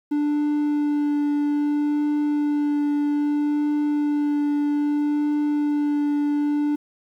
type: tone with vibrato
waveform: triangle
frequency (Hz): 293.7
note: D4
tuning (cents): 0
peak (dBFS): -17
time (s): 0.11-6.76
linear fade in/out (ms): 10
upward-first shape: triangle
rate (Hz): 0.62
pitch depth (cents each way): 14
effects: 9-bit